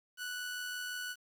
sawtooth tone with amplitude modulation, 1480 Hz, F#6, in tune, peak -33 dBFS, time 0.17-1.16 s, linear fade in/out 50 ms, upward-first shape sine, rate 85.8 Hz, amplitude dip 30%, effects 10-bit

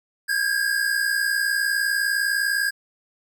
square tone pair together, 1601.3 / 1661.2 Hz, G6 / G#6, +36 / 0 cents, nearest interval minor second, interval 64 cents, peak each -24 dBFS, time 0.28-2.71 s, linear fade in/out 20 ms, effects none

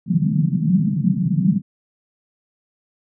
white band-pass noise, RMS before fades -18 dBFS, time 0.06-1.62 s, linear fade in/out 50 ms, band 150 to 200 Hz, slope 48 dB/octave, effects none

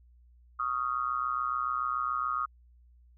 sine tone with amplitude modulation, 1243 Hz, D#6, 2 cents flat, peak -24 dBFS, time 0.59-2.46 s, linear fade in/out 10 ms, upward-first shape sine, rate 127 Hz, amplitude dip 95%, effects added 60 Hz sine -56 dBFS peak until 3.17 s

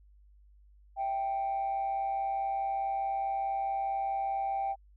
sine tone pair together, 659.3 / 784 Hz, E5 / G5, 0 / 0 cents, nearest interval minor third, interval 300 cents, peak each -38 / -28 dBFS, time 0.96-4.76 s, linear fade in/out 50 ms, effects tanh soft clip ceiling -26 dBFS + added 50 Hz sine -56 dBFS peak until 4.96 s

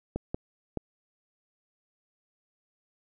clicks, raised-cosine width 2 ms, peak -17 dBFS, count 3, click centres 0.16 / 0.345 / 0.773 s, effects none

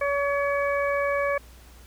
harmonic tone, 566 Hz, C#5, 36 cents sharp, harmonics 1 / 2 / 3 / 4, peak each -24 / -29 / -31 / -32 dBFS, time 0.01-1.38 s, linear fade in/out 5 ms, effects added 60 Hz sine -47 dBFS peak until 1.86 s + pink hiss -53 dBFS RMS until 1.86 s

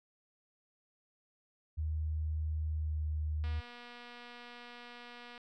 sine tone with pitch glide, 77.78 to 76.71 Hz, D#2 to D#2, 0 to -24 cents, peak -32 dBFS, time 1.77-3.61 s, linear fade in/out 20 ms, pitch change -24 cents, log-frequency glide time 2.72-3 s
click train, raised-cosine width 0.3 ms, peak -35 dBFS, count 468, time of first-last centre 3.44-5.378 s, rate 241 Hz
effects none

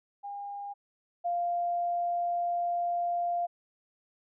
sine tone pair in turn, 808 / 696.9 Hz, G#5 / F5, -48 / -4 cents, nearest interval minor third, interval 256 cents, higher first, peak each -36 / -27 dBFS, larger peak second, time 0.23-0.74 / 1.24-3.47 s, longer second, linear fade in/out 20 ms, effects none

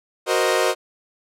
sawtooth chord, C half-diminished seventh, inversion second, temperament equal, 370 / 466.2 / 523.3 / 622.3 Hz, Gb4 / Bb4 / C5 / Eb5, 0 / 0 / 0 / 0 cents, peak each -19 dBFS, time 0.26-0.75 s, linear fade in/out 50 ms, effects low-pass 12000 Hz 12 dB/octave

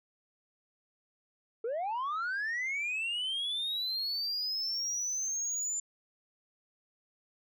sine linear sweep, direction up, 431 to 7160 Hz, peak -29 dBFS, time 1.64-5.8 s, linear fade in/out 5 ms, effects tanh soft clip ceiling -30 dBFS

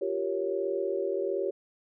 sine chord, G half-diminished seventh, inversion third, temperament equal with one note detuned, 349.2 / 390.4 / 466.2 / 554.4 Hz, F4 / G4 / Bb4 / Db5, 0 / -7 / 0 / 0 cents, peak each -35 / -30 / -36 / -33 dBFS, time 0.01-1.51 s, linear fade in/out 10 ms, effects none

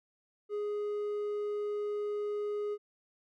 sine tone with hard clipping, 415.3 Hz, G#4, in tune, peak -33 dBFS, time 0.49-2.78 s, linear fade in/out 50 ms, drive 3 dB, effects none

